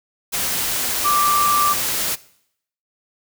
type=tone in noise; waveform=sine; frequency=1174.7 Hz; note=D6; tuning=in tune; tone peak=-15 dBFS; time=1.04-1.74 s; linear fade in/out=20 ms; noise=white; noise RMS=-22 dBFS; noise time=0.32-2.16 s; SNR=+4 dB; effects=noise-tail reverb RT60 0.7 s tail -20 dB re dry